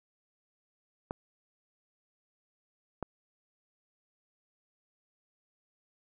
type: clicks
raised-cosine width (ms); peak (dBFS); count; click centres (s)
1; -20; 2; 1.109 / 3.027
effects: none